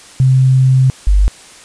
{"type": "tone pair in turn", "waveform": "sine", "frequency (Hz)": [130.81, 49.45], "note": ["C3", "G1"], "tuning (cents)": [0, 16], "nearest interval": "octave + perfect fourth", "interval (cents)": 1684, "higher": "first", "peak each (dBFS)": -6, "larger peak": "neither", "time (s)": [[0.2, 0.9], [1.07, 1.28]], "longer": "first", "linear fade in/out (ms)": 0, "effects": ["white hiss -38 dBFS RMS until 1.64 s", "resampled to 22050 Hz"]}